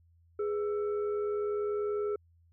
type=tone with frequency modulation; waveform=sine; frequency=415.3 Hz; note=G#4; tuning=in tune; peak=-29 dBFS; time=0.39-2.16 s; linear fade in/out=5 ms; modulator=911 Hz; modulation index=0.4; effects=added 84 Hz sine -61 dBFS peak until 2.52 s